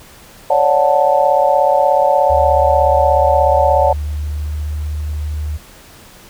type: chord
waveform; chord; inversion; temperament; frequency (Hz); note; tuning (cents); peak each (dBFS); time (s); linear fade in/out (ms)
sine; D major seventh; third; just; 550.6 / 587.3 / 734.2 / 881; C#5 / D5 / F#5 / A5; -12 / 0 / -14 / +2; -15; 0.5-3.93; 5
type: tone with pitch glide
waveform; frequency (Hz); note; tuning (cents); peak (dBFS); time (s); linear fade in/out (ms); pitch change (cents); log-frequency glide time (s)
sine; 73.42 to 75.48; D2 to D2; 0 to +48; -18; 2.29-5.58; 20; +48; 3.38-4.85
effects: pink hiss -41 dBFS RMS until 6.29 s